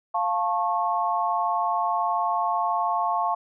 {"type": "chord", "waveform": "sine", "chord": "F augmented", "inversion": "none", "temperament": "equal with one note detuned", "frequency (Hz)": [698.5, 880, 1092.8], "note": ["F5", "A5", "C#6"], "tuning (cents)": [0, 0, -25], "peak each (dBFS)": -26, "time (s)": [0.14, 3.35], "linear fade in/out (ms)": 10, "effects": []}